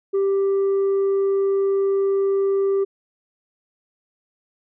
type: tone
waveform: sine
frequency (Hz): 392.5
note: G4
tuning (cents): +2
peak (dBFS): -14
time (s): 0.13-2.85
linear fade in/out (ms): 20
effects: tanh soft clip ceiling -16 dBFS